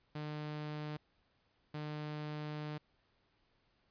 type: tone bursts at uneven times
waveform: sawtooth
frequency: 150.8 Hz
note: D3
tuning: 46 cents sharp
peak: -36 dBFS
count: 2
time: 0.15-0.97 / 1.74-2.78 s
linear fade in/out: 5 ms
effects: pink hiss -75 dBFS RMS until 3.9 s + resampled to 11025 Hz